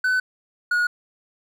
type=tone pair in turn; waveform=triangle; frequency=1508 / 1447.9 Hz; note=F#6 / F#6; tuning=+32 / -38 cents; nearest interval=minor second; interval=70 cents; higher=first; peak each=-16 dBFS; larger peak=neither; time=0.04-0.2 / 0.71-0.87 s; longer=neither; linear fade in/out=5 ms; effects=none